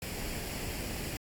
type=noise with comb filter; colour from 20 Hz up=pink; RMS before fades=-38 dBFS; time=0.02-1.17 s; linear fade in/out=2 ms; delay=0.4 ms; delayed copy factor=+0.5; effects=AAC 64 kbps